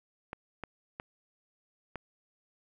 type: clicks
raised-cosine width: 0.5 ms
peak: -23 dBFS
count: 4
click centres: 0.331 / 0.637 / 0.999 / 1.957 s
effects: 10-bit